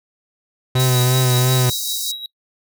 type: tone with vibrato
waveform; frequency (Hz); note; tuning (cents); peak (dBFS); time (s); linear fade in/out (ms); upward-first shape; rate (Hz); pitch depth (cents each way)
45% pulse; 126.9; B2; +47; -14; 0.75-1.7; 5; triangle; 2.9; 40
type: tone with tremolo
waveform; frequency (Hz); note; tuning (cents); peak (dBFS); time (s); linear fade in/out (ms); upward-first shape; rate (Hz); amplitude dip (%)
triangle; 3857; B7; -42; -21; 0.76-2.26; 2; sine; 5.4; 65
type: high-pass noise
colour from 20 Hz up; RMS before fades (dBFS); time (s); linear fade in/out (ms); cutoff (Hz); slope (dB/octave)
pink; -25; 0.79-2.12; 10; 4500; 96
effects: noise-tail reverb RT60 0.1 s tail -23 dB re dry